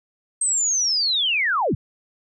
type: linear sweep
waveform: sine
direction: down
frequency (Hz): 8400 to 70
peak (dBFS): -18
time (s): 0.41-1.75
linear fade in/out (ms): 5
effects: none